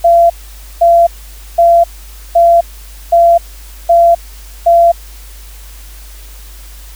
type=tone bursts; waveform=sine; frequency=682 Hz; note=F5; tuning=41 cents flat; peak=-3 dBFS; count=7; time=0.04-4.92 s; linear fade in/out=10 ms; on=260 ms; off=510 ms; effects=added 50 Hz sine -30 dBFS peak until 6.95 s + white hiss -38 dBFS RMS until 6.95 s